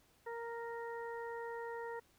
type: harmonic tone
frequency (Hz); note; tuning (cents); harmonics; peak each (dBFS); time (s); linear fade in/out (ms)
465.6; A#4; -2; 1 / 2 / 3 / 4; -43 / -46 / -54 / -51; 0.26-2; 10
effects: pink hiss -70 dBFS RMS until 2.18 s